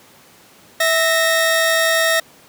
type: tone pair together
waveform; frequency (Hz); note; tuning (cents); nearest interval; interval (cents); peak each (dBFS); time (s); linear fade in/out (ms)
sawtooth; 654 / 1851.8; E5 / A#6; -14 / -12; octave + tritone; 1802; -13; 0.8-2.2; 5
effects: pink hiss -47 dBFS RMS until 2.48 s + high-pass 150 Hz 12 dB/octave